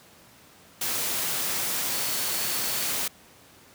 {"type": "tone in noise", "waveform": "sine", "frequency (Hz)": 4435, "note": "C#8", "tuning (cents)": 0, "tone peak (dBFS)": -38, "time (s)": [1.92, 2.91], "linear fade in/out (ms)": 5, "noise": "white", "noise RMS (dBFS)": -28, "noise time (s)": [0.81, 3.08], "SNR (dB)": -13, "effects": ["pink hiss -53 dBFS RMS until 3.74 s", "high-pass 100 Hz 12 dB/octave"]}